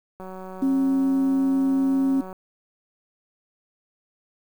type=click train; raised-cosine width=1 ms; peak=-25 dBFS; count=399; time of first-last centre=0.2-2.328 s; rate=187 Hz
type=tone; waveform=sine; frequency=269.2 Hz; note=C4; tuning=49 cents sharp; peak=-18 dBFS; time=0.62-2.21 s; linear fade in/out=5 ms
effects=8-bit